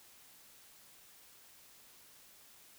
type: silence
effects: white hiss -60 dBFS RMS until 2.78 s